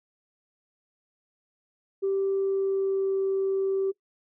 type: tone with pitch glide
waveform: sine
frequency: 390 to 387.1 Hz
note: G4 to G4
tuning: -9 to -22 cents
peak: -22 dBFS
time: 2.02-3.92 s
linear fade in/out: 20 ms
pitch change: -13 cents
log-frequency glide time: 2.34-3.2 s
effects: noise-tail reverb RT60 0.1 s tail -21 dB re dry + tanh soft clip ceiling -19 dBFS